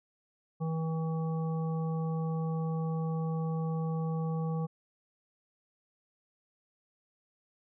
harmonic tone, 161.3 Hz, E3, 37 cents flat, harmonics 1 / 3 / 5 / 7, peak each -30 / -40 / -44 / -47 dBFS, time 0.6-4.67 s, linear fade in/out 20 ms, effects none

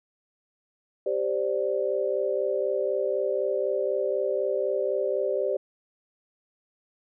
sine chord, G suspended fourth, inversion none, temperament equal, 392 / 523.3 / 587.3 Hz, G4 / C5 / D5, 0 / 0 / 0 cents, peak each -28 dBFS, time 1.06-5.57 s, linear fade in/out 5 ms, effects none

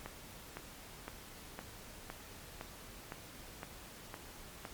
click train, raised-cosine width 0.5 ms, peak -27 dBFS, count 10, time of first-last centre 0.06-4.652 s, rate 1.96 Hz, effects pink hiss -52 dBFS RMS until 4.73 s + MP3 96 kbps

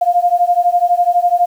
sine beating tone pair, 698.5 / 710.5 Hz, F5 / F5, 0 / +30 cents, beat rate 12 Hz, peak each -13 dBFS, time 0.01-1.46 s, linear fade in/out 10 ms, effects 7-bit

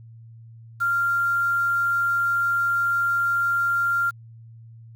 sine tone with quantisation, 1389 Hz, F6, 10 cents flat, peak -19 dBFS, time 0.8-4.11 s, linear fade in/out 20 ms, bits 7, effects added 114 Hz sine -42 dBFS peak until 4.95 s

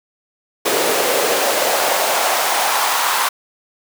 pink noise with high-pass filter sweep, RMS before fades -17 dBFS, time 0.65-3.29 s, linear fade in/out 10 ms, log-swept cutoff 410 to 1000 Hz, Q 2.4, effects none

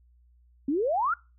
sine exponential sweep, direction up, 261.6 to 1457 Hz, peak -23 dBFS, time 0.68-1.14 s, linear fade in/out 5 ms, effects noise-tail reverb RT60 0.3 s tail -24 dB re dry + added 60 Hz sine -57 dBFS peak until 1.38 s

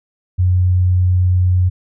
sine tone, 90.9 Hz, F#2, 30 cents flat, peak -10 dBFS, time 0.38-1.7 s, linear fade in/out 20 ms, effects none

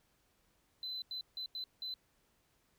triangle tone bursts at uneven times, 4033 Hz, B7, 36 cents sharp, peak -36 dBFS, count 5, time 0.83-1.02 / 1.11-1.21 / 1.37-1.46 / 1.55-1.64 / 1.82-1.94 s, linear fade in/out 2 ms, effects tanh soft clip ceiling -36 dBFS + pink hiss -74 dBFS RMS until 2.78 s

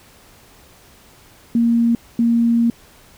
sine tone bursts at uneven times, 233.3 Hz, A#3, 2 cents sharp, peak -12 dBFS, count 2, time 1.55-1.95 / 2.19-2.7 s, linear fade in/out 2 ms, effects pink hiss -48 dBFS RMS until 3.17 s

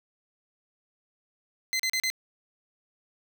20% pulse tone bursts, 2057 Hz, C7, 30 cents flat, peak -20 dBFS, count 4, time 1.73-2.101 s, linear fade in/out 0 ms, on 65 ms, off 37 ms, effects none

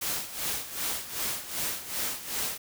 white noise with tremolo, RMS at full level -30 dBFS, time 0.01-2.58 s, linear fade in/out 10 ms, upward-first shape sine, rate 2.6 Hz, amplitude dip 75%, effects none

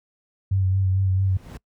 sine tone with vibrato, 95.1 Hz, F#2, 48 cents sharp, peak -17 dBFS, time 0.51-1.37 s, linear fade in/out 5 ms, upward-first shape sine, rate 4.5 Hz, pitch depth 30 cents each way
brown noise with exponential growth, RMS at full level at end -31 dBFS, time 1.01-1.57 s, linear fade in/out 0 ms, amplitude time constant 120 ms
effects noise-tail reverb RT60 0.1 s tail -25 dB re dry + high-pass 60 Hz 12 dB/octave

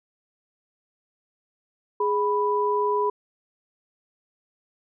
sine tone pair together, 415.3 / 987.8 Hz, G#4 / B5, 0 / 0 cents, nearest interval octave + minor third, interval 1500 cents, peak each -23 dBFS, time 2-3.1 s, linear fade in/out 5 ms, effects none

